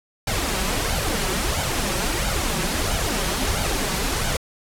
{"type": "noise with flanger", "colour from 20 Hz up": "pink", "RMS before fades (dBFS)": -23, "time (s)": [0.27, 4.37], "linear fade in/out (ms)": 5, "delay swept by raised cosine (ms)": [1.3, 5.4], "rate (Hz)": 1.5, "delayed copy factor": 0.6, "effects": ["low-pass 12000 Hz 12 dB/octave"]}